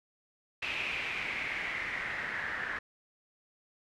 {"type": "noise with low-pass filter sweep", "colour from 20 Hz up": "white", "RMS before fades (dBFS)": -36, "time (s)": [0.62, 2.79], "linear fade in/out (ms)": 5, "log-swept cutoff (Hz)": [2600, 1700], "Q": 5.6, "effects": []}